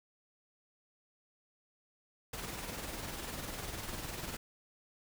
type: noise with tremolo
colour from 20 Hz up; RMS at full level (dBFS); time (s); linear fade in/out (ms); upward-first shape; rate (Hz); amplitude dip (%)
pink; -40; 2.33-4.37; 5; sine; 20; 45
effects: none